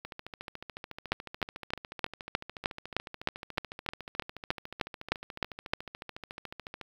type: two click trains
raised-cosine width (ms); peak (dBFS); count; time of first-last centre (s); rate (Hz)
0.3; -24 / -10; 95 / 16; 0.05-6.813 / 1.12-5.735; 13.9 / 3.25
effects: 8-bit